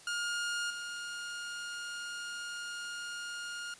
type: tone with level steps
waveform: sawtooth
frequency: 1419 Hz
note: F6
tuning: 27 cents sharp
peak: -29 / -35 dBFS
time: 0.07-3.74 s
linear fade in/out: 2 ms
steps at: 0.7 s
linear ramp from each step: 5 ms
effects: white hiss -55 dBFS RMS until 3.79 s + resampled to 22050 Hz